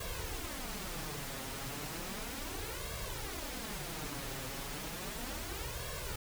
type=noise with flanger; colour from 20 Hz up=pink; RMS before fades=-41 dBFS; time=0-6.16 s; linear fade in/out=5 ms; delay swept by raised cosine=1.8 to 7.5 ms; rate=0.34 Hz; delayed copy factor=+0.75; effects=none